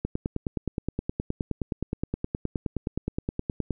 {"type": "click train", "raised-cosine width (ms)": 3, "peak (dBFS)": -14, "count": 36, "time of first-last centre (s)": [0.05, 3.707], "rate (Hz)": 9.57, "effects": []}